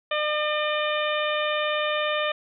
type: harmonic tone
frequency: 603 Hz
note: D5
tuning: 46 cents sharp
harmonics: 1 / 2 / 3 / 4 / 5 / 6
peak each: -26 / -29 / -31 / -32 / -33 / -34 dBFS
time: 0.11-2.32 s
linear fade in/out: 5 ms
effects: none